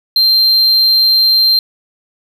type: tone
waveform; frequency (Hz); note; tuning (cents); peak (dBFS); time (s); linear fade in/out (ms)
triangle; 4157; C8; -12; -6; 0.16-1.59; 2
effects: none